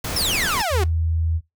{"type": "noise", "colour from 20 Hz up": "pink", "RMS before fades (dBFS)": -27, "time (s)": [0.04, 0.62], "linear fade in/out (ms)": 5}
{"type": "exponential sweep", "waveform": "sawtooth", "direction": "down", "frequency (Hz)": [5588, 351], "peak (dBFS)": -17, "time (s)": [0.16, 0.84], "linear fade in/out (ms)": 5}
{"type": "tone with exponential decay", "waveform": "sine", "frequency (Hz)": 5274, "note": "E8", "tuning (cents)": 0, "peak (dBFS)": -21, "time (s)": [0.6, 0.68], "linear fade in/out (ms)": 5, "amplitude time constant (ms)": 16}
{"type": "tone", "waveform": "sine", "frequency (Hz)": 81.6, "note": "E2", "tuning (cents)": -17, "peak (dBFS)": -18, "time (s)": [0.7, 1.41], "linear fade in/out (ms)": 50}
{"effects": ["noise-tail reverb RT60 0.2 s tail -21 dB re dry"]}